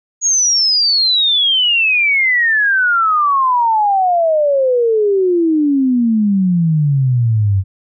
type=exponential sweep; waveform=sine; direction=down; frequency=6740 to 93.4 Hz; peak=-10 dBFS; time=0.21-7.64 s; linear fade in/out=50 ms; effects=none